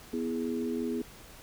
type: chord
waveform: sine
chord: E major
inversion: second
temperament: equal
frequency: 246.9 / 329.6 / 415.3 Hz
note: B3 / E4 / G#4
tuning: 0 / 0 / 0 cents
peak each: -32 / -36 / -35 dBFS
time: 0.13-1.02 s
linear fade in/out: 5 ms
effects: pink hiss -51 dBFS RMS until 1.42 s